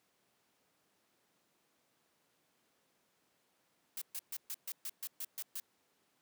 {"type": "noise bursts", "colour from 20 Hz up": "blue", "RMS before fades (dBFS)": -41, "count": 10, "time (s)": [3.97, 5.6], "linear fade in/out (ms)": 2, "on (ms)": 46, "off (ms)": 130, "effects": ["pink hiss -75 dBFS RMS until 6.21 s", "high-pass 200 Hz 12 dB/octave"]}